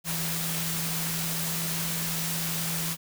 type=tone in noise; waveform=sine; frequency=164.81 Hz; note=E3; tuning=in tune; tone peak=-33 dBFS; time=0.04-2.97 s; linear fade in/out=50 ms; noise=white; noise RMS=-31 dBFS; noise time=0.04-2.97 s; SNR=-5 dB; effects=none